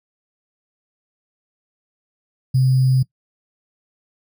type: tone with sample-and-hold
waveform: sine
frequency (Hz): 130.3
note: C3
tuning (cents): -7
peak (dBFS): -12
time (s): 2.54-3.03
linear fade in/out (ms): 10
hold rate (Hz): 4900
effects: noise-tail reverb RT60 0.1 s tail -20 dB re dry